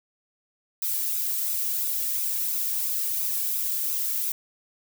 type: noise with flanger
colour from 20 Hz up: violet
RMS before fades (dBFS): -27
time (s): 0.82-4.32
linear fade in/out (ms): 2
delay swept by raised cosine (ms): 0.79 to 1.79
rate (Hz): 2.9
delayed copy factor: +0.55
effects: none